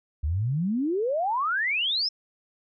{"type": "exponential sweep", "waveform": "sine", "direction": "up", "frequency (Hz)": [69.3, 5400], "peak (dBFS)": -23, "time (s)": [0.23, 2.09], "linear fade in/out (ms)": 10, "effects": []}